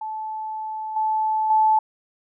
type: tone with level steps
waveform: sine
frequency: 870 Hz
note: A5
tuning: 20 cents flat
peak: -27 / -19 / -14 dBFS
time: 0.01-1.79 s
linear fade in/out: 5 ms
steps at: 0.96 / 1.5 s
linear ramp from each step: 5 ms
effects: none